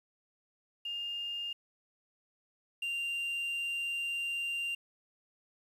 sine / triangle tone pair in turn, 2816 / 2782 Hz, F7 / F7, +14 / -7 cents, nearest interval unison, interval 21 cents, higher first, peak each -35 / -31 dBFS, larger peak second, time 0.85-1.53 / 2.82-4.75 s, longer second, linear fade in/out 5 ms, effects resampled to 32000 Hz + 10-bit

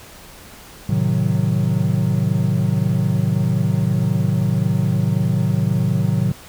triangle chord, A diminished seventh, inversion none, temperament equal with one note detuned, 110 / 131.72 / 155.56 / 185 Hz, A2 / C3 / Eb3 / Gb3, 0 / +12 / 0 / 0 cents, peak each -19 dBFS, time 0.89-6.32 s, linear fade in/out 5 ms, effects pink hiss -41 dBFS RMS until 6.48 s

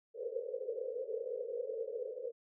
white band-pass noise, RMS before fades -40 dBFS, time 0.14-2.32 s, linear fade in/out 50 ms, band 440 to 520 Hz, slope 96 dB/octave, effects none

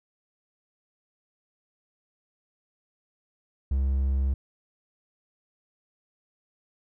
triangle tone, 67.3 Hz, C2, 49 cents sharp, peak -20 dBFS, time 3.71-4.34 s, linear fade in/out 5 ms, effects none

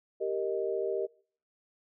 sine chord, Eb major, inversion first, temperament equal, 392 / 466.2 / 622.3 Hz, G4 / Bb4 / Eb5, 0 / 0 / 0 cents, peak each -32 / -33 / -35 dBFS, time 0.2-1.07 s, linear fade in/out 20 ms, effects noise-tail reverb RT60 0.5 s tail -24 dB re dry

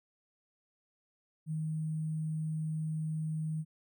sine tone with sample-and-hold, 157.1 Hz, D#3, 17 cents sharp, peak -32 dBFS, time 1.46-3.65 s, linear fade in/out 50 ms, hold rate 8820 Hz, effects none

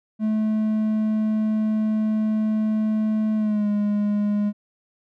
triangle tone with pitch glide, 216.3 to 206.9 Hz, A3 to G#3, -29 to -6 cents, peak -17 dBFS, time 0.19-4.53 s, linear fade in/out 50 ms, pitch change -77 cents, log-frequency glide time 3.36-3.68 s, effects none

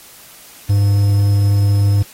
triangle tone with quantisation, 101 Hz, G#2, 48 cents flat, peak -8 dBFS, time 0.69-2.03 s, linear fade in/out 10 ms, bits 6, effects white hiss -41 dBFS RMS until 2.13 s + AAC 48 kbps

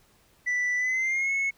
sine tone with pitch glide, 1975.5 to 2192 Hz, B6 to C#7, 0 to -20 cents, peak -21 dBFS, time 0.46-1.51 s, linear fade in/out 20 ms, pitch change +180 cents, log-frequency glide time 0.77-1.32 s, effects tanh soft clip ceiling -23 dBFS + pink hiss -62 dBFS RMS until 1.57 s

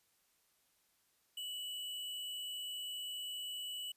sine tone with sample-and-hold, 2960 Hz, F#7, in tune, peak -40 dBFS, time 1.37-3.92 s, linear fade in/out 5 ms, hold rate 11025 Hz, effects white hiss -75 dBFS RMS until 3.96 s + resampled to 32000 Hz

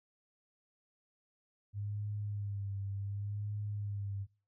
sine tone with vibrato, 101.4 Hz, G#2, 41 cents flat, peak -36 dBFS, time 1.73-4.27 s, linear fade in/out 50 ms, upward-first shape sine, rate 0.68 Hz, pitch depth 45 cents each way, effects noise-tail reverb RT60 0.3 s tail -18 dB re dry

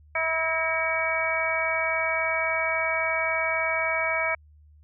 harmonic tone with a mistuned harmonic, 323.7 Hz, E4, 31 cents flat, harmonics 2 / 3 / 4 / 5 / 6 / 7, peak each -29 / -33 / -32 / -33 / -36 / -26 dBFS, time 0.15-4.35 s, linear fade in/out 5 ms, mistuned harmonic 6, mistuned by -68 cents, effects added 75 Hz sine -51 dBFS peak until 4.83 s

